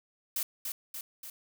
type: noise with echo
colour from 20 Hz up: blue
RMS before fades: -32 dBFS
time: 0.36-0.43 s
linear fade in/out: 2 ms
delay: 290 ms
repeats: 3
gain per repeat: -4 dB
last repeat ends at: 1.3 s
effects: none